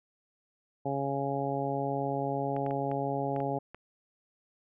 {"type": "harmonic tone", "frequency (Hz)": 138.59, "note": "C#3", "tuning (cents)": 0, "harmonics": [1, 2, 3, 4, 5, 6], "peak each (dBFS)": [-36, -36, -36, -36, -36, -36], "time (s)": [0.85, 3.59], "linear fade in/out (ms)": 10}
{"type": "clicks", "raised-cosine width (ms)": 0.5, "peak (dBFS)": -29, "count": 7, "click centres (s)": [2.565, 2.664, 2.709, 2.915, 3.363, 3.403, 3.746]}
{"effects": []}